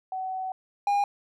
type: tone pair in turn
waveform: sine / triangle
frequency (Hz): 753 / 810.7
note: F#5 / G#5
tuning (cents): +30 / -42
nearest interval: minor second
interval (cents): 128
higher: second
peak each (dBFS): -29 / -19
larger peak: second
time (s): 0.12-0.52 / 0.87-1.04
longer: first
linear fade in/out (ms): 2
effects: none